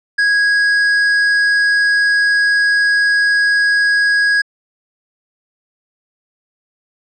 sine tone with hard clipping, 1654 Hz, G#6, 8 cents flat, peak -12 dBFS, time 0.18-4.42 s, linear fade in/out 10 ms, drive 7 dB, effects low-pass 8000 Hz 12 dB/octave

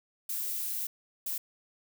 violet noise bursts at uneven times, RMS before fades -34 dBFS, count 2, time 0.29-0.87 / 1.26-1.38 s, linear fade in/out 5 ms, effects none

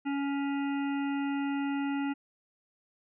harmonic tone with a mistuned harmonic, 280 Hz, C#4, 18 cents sharp, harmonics 1 / 3 / 5 / 7 / 9 / 10, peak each -29 / -39 / -43 / -46 / -48 / -49 dBFS, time 0.05-2.14 s, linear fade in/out 20 ms, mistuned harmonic 9, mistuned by -18 cents, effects none

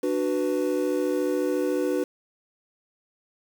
triangle chord, B minor, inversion first, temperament just, 296.3 / 370.4 / 493.9 Hz, D4 / F#4 / B4, +15 / +2 / 0 cents, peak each -25 dBFS, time 0.03-2.04 s, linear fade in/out 5 ms, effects 7-bit

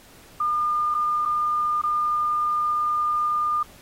sine tone with dropouts, 1209 Hz, D6, 50 cents sharp, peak -20 dBFS, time 0.4-3.63 s, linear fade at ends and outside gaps 5 ms, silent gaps 0.944-0.948 / 1.253-1.257 / 1.816-1.836 s, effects pink hiss -50 dBFS RMS until 3.81 s + AAC 48 kbps

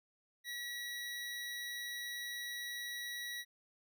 25% pulse tone, 1927 Hz, B6, 43 cents flat, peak -37 dBFS, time 0.44-3.45 s, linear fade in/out 50 ms, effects none

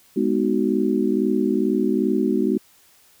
sine chord, G# minor seventh, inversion none, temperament just, 207.7 / 249.2 / 311.5 / 373.8 Hz, G#3 / B3 / D#4 / F#4, 0 / +16 / +2 / +18 cents, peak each -23 dBFS, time 0.16-2.58 s, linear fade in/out 10 ms, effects white hiss -55 dBFS RMS until 3.2 s

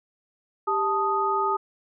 sine tone cluster, 395.6 / 877 / 1245 Hz, G4 / A5 / D#6, +16 / -6 / +1 cents, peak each -28 / -26 / -24 dBFS, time 0.67-1.57 s, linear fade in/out 10 ms, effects none

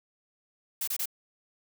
blue noise bursts, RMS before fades -31 dBFS, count 3, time 0.81-1.057 s, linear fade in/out 5 ms, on 65 ms, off 26 ms, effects none

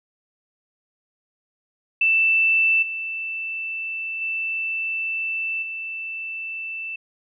sine tone with level steps, 2657 Hz, E7, 13 cents sharp, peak -15 / -26 / -23 / -28 dBFS, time 2.01-6.96 s, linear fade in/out 5 ms, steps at 2.82 / 4.21 / 5.62 s, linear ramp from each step 10 ms, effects none

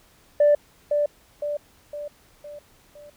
sine tone with echo, 587.3 Hz, D5, in tune, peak -12 dBFS, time 0.4-0.55 s, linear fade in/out 5 ms, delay 510 ms, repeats 5, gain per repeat -6 dB, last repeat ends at 3.1 s, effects tanh soft clip ceiling -10 dBFS + pink hiss -57 dBFS RMS until 3.16 s

